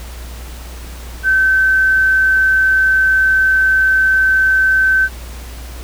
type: tone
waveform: sine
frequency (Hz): 1539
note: G6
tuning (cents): -32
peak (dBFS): -9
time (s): 1.23-5.09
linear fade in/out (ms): 50
effects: added 60 Hz sine -28 dBFS peak until 5.83 s + pink hiss -36 dBFS RMS until 5.83 s